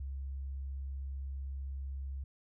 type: tone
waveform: sine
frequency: 67.8 Hz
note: C#2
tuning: 38 cents flat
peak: -37 dBFS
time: 0-2.24 s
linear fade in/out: 5 ms
effects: none